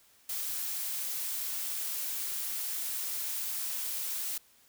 blue noise, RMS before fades -35 dBFS, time 0.29-4.38 s, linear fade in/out 5 ms, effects white hiss -63 dBFS RMS until 4.68 s

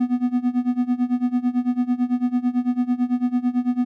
triangle tone with tremolo, 246.9 Hz, B3, in tune, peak -13 dBFS, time 0-3.85 s, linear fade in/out 10 ms, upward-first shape sine, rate 9 Hz, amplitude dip 90%, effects none

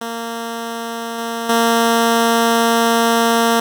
10% pulse tone with level steps, 230.7 Hz, A#3, 18 cents flat, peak -15 / -13 / -4 dBFS, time 0.01-3.6 s, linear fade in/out 5 ms, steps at 1.18 / 1.49 s, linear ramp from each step 5 ms, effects none

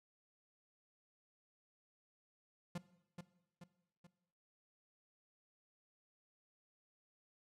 45% pulse tone with echo, 174.9 Hz, F3, 3 cents sharp, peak -40 dBFS, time 2.75-2.78 s, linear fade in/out 5 ms, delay 430 ms, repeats 3, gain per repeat -6 dB, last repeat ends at 4.07 s, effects noise-tail reverb RT60 0.9 s tail -17 dB re dry + low-pass 11000 Hz 12 dB/octave

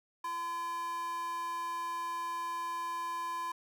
square tone with high-pass filter, 340 Hz, F4, 46 cents flat, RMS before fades -37 dBFS, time 0.24-3.52 s, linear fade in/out 5 ms, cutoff 970 Hz, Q 4.9, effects none

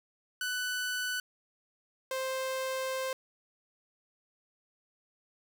sawtooth tone pair in turn, 1493 / 524.2 Hz, F#6 / C5, +15 / +3 cents, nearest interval octave + tritone, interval 1812 cents, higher first, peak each -28 dBFS, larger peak neither, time 0.41-1.2 / 2.11-3.13 s, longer second, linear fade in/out 2 ms, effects none

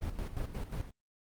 brown noise with tremolo, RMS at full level -35 dBFS, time 0.01-0.91 s, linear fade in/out 20 ms, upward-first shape square, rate 5.6 Hz, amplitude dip 65%, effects Opus 24 kbps

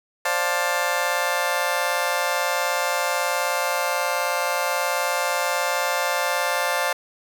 20% pulse chord, D minor seventh, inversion third, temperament just, 528.6 / 587.3 / 704.8 / 881 Hz, C5 / D5 / F5 / A5, +18 / 0 / +16 / +2 cents, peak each -22 dBFS, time 0.25-6.93 s, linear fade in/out 5 ms, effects none

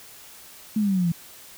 sine exponential sweep, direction down, 220 to 164.8 Hz, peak -19 dBFS, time 0.76-1.12 s, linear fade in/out 5 ms, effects white hiss -46 dBFS RMS until 1.57 s

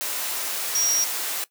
sine tone in noise, 5680 Hz, F8, 28 cents sharp, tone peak -21 dBFS, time 0.75-1.04 s, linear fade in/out 0 ms, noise white, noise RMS -28 dBFS, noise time 0.01-1.44 s, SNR +4 dB, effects noise-tail reverb RT60 0.1 s tail -18 dB re dry + high-pass 400 Hz 12 dB/octave

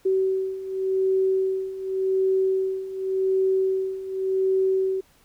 sine beating tone pair, 380 / 380.88 Hz, F#4 / G4, +46 / -50 cents, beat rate 0.88 Hz, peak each -26 / -22 dBFS, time 0.05-5.01 s, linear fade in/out 10 ms, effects pink hiss -59 dBFS RMS until 5.24 s

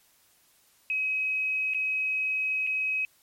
sine tone with dropouts, 2542 Hz, D#7, 36 cents sharp, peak -25 dBFS, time 0.9-3.05 s, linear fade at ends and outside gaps 1 ms, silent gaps 1.737-1.746 / 2.667-2.672 s, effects white hiss -63 dBFS RMS until 3.22 s + MP3 64 kbps

